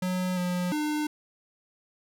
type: tone with pitch steps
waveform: square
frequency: 183.1 / 179.1 / 301.5 Hz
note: F#3 / F3 / D4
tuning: -18 / +44 / +46 cents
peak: -27 dBFS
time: 0.02-1.07 s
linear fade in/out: 5 ms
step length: 350 ms
effects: none